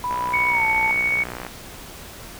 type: tone with pitch glide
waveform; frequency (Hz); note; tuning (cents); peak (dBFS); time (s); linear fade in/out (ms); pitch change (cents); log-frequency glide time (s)
sine; 987.8 to 885.1; B5 to A5; 0 to +10; -22; 0.04-0.91; 0; -190; 0.49-0.65
type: click train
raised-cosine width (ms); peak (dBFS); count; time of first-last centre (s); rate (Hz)
0.5; -16; 84; 0.11-1.466; 61.2
type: tone with tremolo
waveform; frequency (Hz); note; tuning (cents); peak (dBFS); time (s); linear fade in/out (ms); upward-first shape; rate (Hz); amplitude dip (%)
sine; 2230; C#7; +10; -17; 0.33-1.24; 10; sine; 14; 25
effects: pink hiss -39 dBFS RMS until 2.39 s

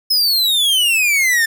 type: exponential sweep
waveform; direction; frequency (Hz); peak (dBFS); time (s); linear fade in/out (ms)
45% pulse; down; 5200 to 1767; -12; 0.1-1.46; 10
effects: none

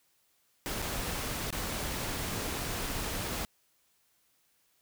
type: noise with dropouts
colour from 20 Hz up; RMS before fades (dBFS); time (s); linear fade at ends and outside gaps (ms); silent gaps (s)
pink; -35; 0.66-3.45; 0; 0.819-0.824 / 1.505-1.526
effects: white hiss -71 dBFS RMS until 4.81 s

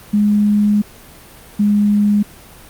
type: tone pair in turn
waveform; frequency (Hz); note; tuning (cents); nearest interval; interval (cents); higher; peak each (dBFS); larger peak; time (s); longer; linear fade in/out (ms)
sine; 207.7 / 206.5; G#3 / G#3; 0 / -10; unison; 10; first; -10; neither; 0.13-0.82 / 1.59-2.23; first; 10
effects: pink hiss -40 dBFS RMS until 2.69 s + Opus 32 kbps

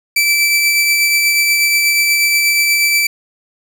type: tone with tremolo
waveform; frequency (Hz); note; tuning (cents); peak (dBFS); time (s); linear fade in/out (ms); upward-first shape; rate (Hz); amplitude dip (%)
sawtooth; 2324; D7; -19; -6; 0.16-3.07; 5; triangle; 8.3; 30
effects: 8-bit

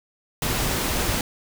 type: noise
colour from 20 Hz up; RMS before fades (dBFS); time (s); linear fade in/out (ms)
pink; -24; 0.42-1.21; 2
effects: none

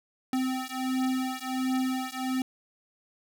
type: beating tone pair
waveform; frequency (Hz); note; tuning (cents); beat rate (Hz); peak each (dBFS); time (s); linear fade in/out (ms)
square; 258.2 / 259.6; C4 / C4; -23 / -13; 1.4; -31 / -31; 0.33-2.42; 2
effects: none

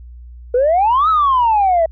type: exponential two-way sweep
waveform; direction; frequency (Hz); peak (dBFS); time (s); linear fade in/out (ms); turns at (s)
sine; up then down; 473.3 to 1318.5 to 638; -9; 0.54-1.86; 5; 1.09
effects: tanh soft clip ceiling -7 dBFS + added 60 Hz sine -33 dBFS peak until 1.91 s

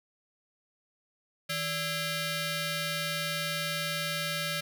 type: ring-modulated tone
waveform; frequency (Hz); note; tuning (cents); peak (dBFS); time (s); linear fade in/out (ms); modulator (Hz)
10% pulse; 740; F#5; 0; -19; 1.49-4.61; 10; 900
effects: none

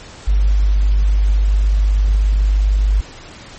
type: tone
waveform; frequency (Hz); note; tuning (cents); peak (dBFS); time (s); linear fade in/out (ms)
sine; 50.1; G1; +38; -10; 0.27-3.01; 10
effects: pink hiss -37 dBFS RMS until 3.58 s + MP3 32 kbps

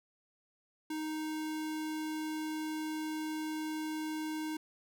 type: tone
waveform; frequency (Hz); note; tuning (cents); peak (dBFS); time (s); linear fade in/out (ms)
square; 311.1; D#4; 0; -36; 0.9-4.57; 5
effects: none

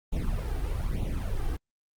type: noise with flanger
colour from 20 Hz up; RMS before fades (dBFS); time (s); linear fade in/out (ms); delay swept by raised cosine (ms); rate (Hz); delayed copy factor
brown; -29; 0.12-1.57; 10; 0.29 to 2.59; 1.1; +0.85
effects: Opus 32 kbps

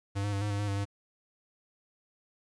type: tone with pitch steps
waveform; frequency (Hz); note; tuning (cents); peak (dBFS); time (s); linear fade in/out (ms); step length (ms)
square; 99.5 / 102.7 / 99.2 / 104.1 / 100.9 / 103.3 / 99.4 / 100.7; G2 / G#2 / G2 / G#2 / G#2 / G#2 / G2 / G2; +26 / -19 / +21 / +5 / -49 / -9 / +25 / +47; -30; 0.15-0.854; 20; 88
effects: resampled to 22050 Hz + 11-bit

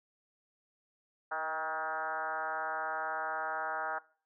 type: tone with frequency modulation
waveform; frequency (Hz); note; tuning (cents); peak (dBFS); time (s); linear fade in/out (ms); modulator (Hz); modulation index
sine; 1111; C#6; +4; -32; 1.31-3.99; 10; 160; 2.9
effects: noise-tail reverb RT60 0.4 s tail -20 dB re dry

